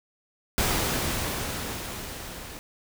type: noise with level ramp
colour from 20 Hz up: pink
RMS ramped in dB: -24 to -41 dBFS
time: 0.58-2.59 s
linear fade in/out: 0 ms
effects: none